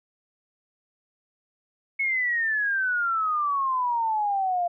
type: exponential sweep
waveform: sine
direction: down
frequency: 2204 to 688 Hz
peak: -22 dBFS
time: 1.99-4.68 s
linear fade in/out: 10 ms
effects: none